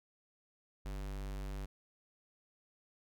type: tone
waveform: square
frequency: 49 Hz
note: G1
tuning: in tune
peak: -40 dBFS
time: 0.85-1.66 s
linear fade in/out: 10 ms
effects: none